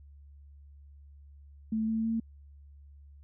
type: tone with pitch steps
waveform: sine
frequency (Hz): 220 / 222.8 / 225.7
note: A3 / A3 / A3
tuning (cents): 0 / +22 / +44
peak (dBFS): -27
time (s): 1.72-2.2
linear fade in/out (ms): 5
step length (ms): 160
effects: added 71 Hz sine -50 dBFS peak until 3.23 s